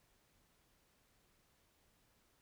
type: silence
effects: pink hiss -74 dBFS RMS until 2.41 s